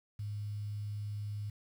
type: tone with quantisation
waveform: sine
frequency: 103.83 Hz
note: G#2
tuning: in tune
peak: -36 dBFS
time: 0.19-1.5 s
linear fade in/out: 5 ms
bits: 10
effects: none